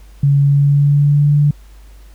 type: tone with pitch glide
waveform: sine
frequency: 140.9 to 146.21 Hz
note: C#3 to D3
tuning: +29 to -7 cents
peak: -8 dBFS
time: 0.23-1.51 s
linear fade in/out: 5 ms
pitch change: +64 cents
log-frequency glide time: 0.4-1.35 s
effects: added 50 Hz sine -37 dBFS peak until 2.14 s + pink hiss -51 dBFS RMS until 2.14 s